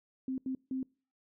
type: tone bursts at uneven times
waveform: sine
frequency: 261.6 Hz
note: C4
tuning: in tune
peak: -32 dBFS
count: 3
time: 0.28-0.38 / 0.46-0.55 / 0.71-0.83 s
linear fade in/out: 2 ms
effects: noise-tail reverb RT60 0.4 s tail -26 dB re dry